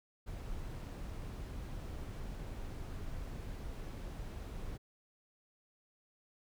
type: noise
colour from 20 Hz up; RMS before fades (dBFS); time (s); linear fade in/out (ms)
brown; -43; 0.26-4.78; 20
effects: none